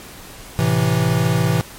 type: chord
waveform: square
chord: A minor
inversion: none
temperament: equal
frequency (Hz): 110 / 130.81 / 164.81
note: A2 / C3 / E3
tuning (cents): 0 / 0 / 0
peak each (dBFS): -21 / -20 / -19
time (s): 0.59-1.61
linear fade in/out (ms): 0
effects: pink hiss -38 dBFS RMS until 1.78 s + MP3 64 kbps